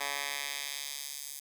10% pulse tone with high-pass filter sweep, 141.8 Hz, C#3, 40 cents sharp, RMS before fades -38 dBFS, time 0-1.4 s, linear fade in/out 10 ms, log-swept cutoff 1200 to 7600 Hz, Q 0.83, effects 9-bit

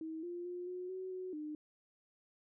sine tone with pitch steps, 319.8 / 349.7 / 355.6 / 362.7 / 374 / 369.9 / 303.1 Hz, D#4 / F4 / F4 / F#4 / F#4 / F#4 / D#4, +48 / +2 / +31 / -34 / +19 / 0 / -45 cents, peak -40 dBFS, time 0.01-1.55 s, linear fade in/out 2 ms, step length 220 ms, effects none

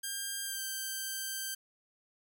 5% pulse tone with pitch glide, 1600 to 1566.2 Hz, G6 to G6, +35 to -2 cents, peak -25 dBFS, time 0.03-1.55 s, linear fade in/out 10 ms, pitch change -37 cents, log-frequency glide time 0.44-0.61 s, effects none

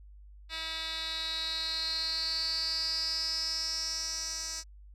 10% pulse tone with band-pass filter sweep, 322.5 Hz, E4, 38 cents flat, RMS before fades -34 dBFS, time 0.49-4.64 s, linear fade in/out 50 ms, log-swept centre 3400 to 6200 Hz, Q 9.5, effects added 50 Hz sine -49 dBFS peak until 4.94 s

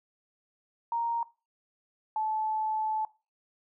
sine tone pair in turn, 932.3 / 868.6 Hz, A#5 / A5, 0 / -23 cents, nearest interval minor second, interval 123 cents, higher first, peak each -27 / -27 dBFS, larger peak neither, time 0.92-1.23 / 2.16-3.05 s, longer second, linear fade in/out 2 ms, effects noise-tail reverb RT60 0.3 s tail -20 dB re dry

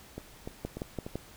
two click trains, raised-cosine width 2 ms, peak -20 / -24 dBFS, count 4 / 4, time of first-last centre 0.65-1.156 / 0.18-1.065 s, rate 5.93 / 3.39 Hz, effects pink hiss -53 dBFS RMS until 1.36 s

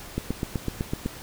two click trains, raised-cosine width 3 ms, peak -13 / -23 dBFS, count 8 / 4, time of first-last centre 0.18-1.061 / 0.31-1.056 s, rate 7.95 / 4.02 Hz, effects pink hiss -42 dBFS RMS until 1.22 s

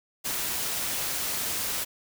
white noise, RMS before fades -30 dBFS, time 0.24-1.85 s, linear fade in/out 20 ms, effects none

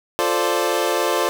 25% pulse chord, D minor seventh, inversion first, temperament equal, 349.2 / 440 / 523.3 / 587.3 Hz, F4 / A4 / C5 / D5, 0 / 0 / 0 / 0 cents, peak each -20 dBFS, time 0.19-1.29 s, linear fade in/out 0 ms, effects none

